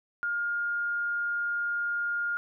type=tone; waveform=sine; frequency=1415 Hz; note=F6; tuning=22 cents sharp; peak=-27 dBFS; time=0.23-2.37 s; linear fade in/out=0 ms; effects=none